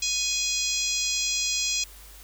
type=harmonic tone; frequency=830.6 Hz; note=G#5; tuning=in tune; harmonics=3 / 4 / 5 / 6 / 7 / 8 / 9; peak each=-32 / -32 / -32 / -32 / -32 / -32 / -32 dBFS; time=0.02-1.84 s; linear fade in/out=5 ms; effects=added 50 Hz sine -47 dBFS peak until 2.23 s + white hiss -49 dBFS RMS until 2.23 s